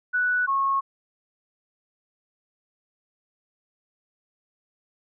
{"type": "tone pair in turn", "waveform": "sine", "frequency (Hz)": [1480, 1092.9], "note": ["F#6", "C#6"], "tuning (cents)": [0, -25], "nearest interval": "perfect fourth", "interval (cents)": 525, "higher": "first", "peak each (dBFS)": -20, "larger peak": "neither", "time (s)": [[0.13, 0.47], [0.47, 0.81]], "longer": "neither", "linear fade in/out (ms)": 20, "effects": []}